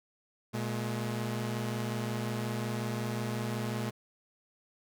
sawtooth tone pair together, 118.96 / 212.4 Hz, A#2 / G#3, +36 / +39 cents, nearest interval minor seventh, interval 1003 cents, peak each -30 / -32 dBFS, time 0.53-3.91 s, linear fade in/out 20 ms, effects none

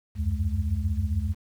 sine tone cluster, 73.3 / 88.8 / 95.7 / 210.9 Hz, D2 / F2 / G2 / G#3, -3 / +29 / -41 / +27 cents, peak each -27 / -27 / -33 / -35 dBFS, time 0.15-1.35 s, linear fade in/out 50 ms, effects 9-bit

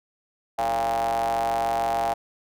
square ring-modulated tone, 60.4 Hz, B1, 38 cents flat, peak -20 dBFS, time 0.58-2.14 s, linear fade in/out 10 ms, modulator 748 Hz, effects none

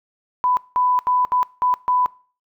sine tone bursts at uneven times, 997 Hz, B5, 16 cents sharp, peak -15 dBFS, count 6, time 0.44-0.57 / 0.76-0.99 / 1.07-1.25 / 1.32-1.43 / 1.62-1.74 / 1.88-2.06 s, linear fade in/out 0 ms, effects noise-tail reverb RT60 0.4 s tail -22 dB re dry

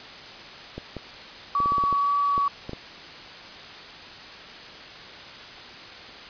clicks, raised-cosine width 2 ms, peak -20 dBFS, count 11, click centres 0.78 / 0.967 / 1.603 / 1.659 / 1.721 / 1.782 / 1.838 / 1.927 / 2.379 / 2.694 / 2.733 s
sine tone with vibrato, 1137 Hz, C#6, 44 cents sharp, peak -20 dBFS, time 1.55-2.48 s, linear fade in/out 2 ms, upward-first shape sine, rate 2 Hz, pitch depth 10 cents each way
effects white hiss -41 dBFS RMS until 6.29 s + resampled to 11025 Hz

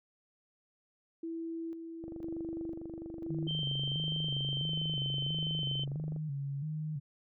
sine tone with tremolo, 329.7 Hz, E4, in tune, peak -36 dBFS, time 1.23-3.48 s, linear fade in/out 5 ms, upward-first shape square, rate 1 Hz, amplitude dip 45%
click train, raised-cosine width 2 ms, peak -33 dBFS, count 102, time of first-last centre 2.04-6.162 s, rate 24.5 Hz
sine tone with vibrato, 146.83 Hz, D3, in tune, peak -34 dBFS, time 3.29-7 s, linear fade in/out 20 ms, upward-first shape square, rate 1.5 Hz, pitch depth 87 cents each way
sine tone with pitch glide, 3124 to 3081 Hz, G7 to G7, -7 to -31 cents, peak -34 dBFS, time 3.47-5.85 s, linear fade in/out 20 ms, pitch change -24 cents, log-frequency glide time 4.54-4.76 s
effects none

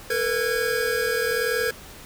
square tone cluster, 449.6 / 490.5 / 1643 Hz, A4 / B4 / G#6, +37 / -12 / -19 cents, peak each -27 dBFS, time 0.1-1.71 s, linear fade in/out 5 ms, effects pink hiss -43 dBFS RMS until 2.05 s

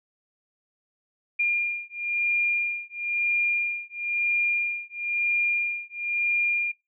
sine beating tone pair, 2407 / 2408 Hz, D7 / D7, +42 / +43 cents, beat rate 1 Hz, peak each -26 dBFS, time 1.39-6.72 s, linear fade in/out 10 ms, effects noise-tail reverb RT60 0.2 s tail -20 dB re dry

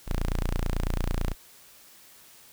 sawtooth tone, 29.05 Hz, A#0, 5 cents flat, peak -21 dBFS, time 0.06-1.35 s, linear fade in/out 50 ms, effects white hiss -53 dBFS RMS until 2.52 s

